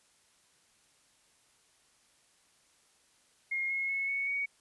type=tone with pitch steps; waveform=sine; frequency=2141 / 2166 / 2191 / 2217 / 2242 Hz; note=C7 / C#7 / C#7 / C#7 / C#7; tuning=+39 / -41 / -21 / 0 / +19 cents; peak=-30 dBFS; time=3.51-4.46 s; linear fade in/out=10 ms; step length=190 ms; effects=white hiss -67 dBFS RMS until 4.6 s + resampled to 24000 Hz